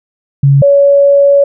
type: tone pair in turn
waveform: sine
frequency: 139.2 / 563.1 Hz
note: C#3 / C#5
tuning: +8 / +27 cents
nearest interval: 2 octaves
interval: 2419 cents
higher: second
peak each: -3 dBFS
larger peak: neither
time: 0.43-0.62 / 0.62-1.44 s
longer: second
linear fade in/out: 5 ms
effects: none